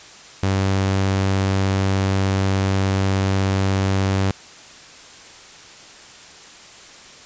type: tone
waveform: sawtooth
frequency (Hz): 96.6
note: G2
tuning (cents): -25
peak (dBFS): -13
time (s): 0.43-4.31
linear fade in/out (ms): 0
effects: white hiss -42 dBFS RMS until 7.25 s + resampled to 16000 Hz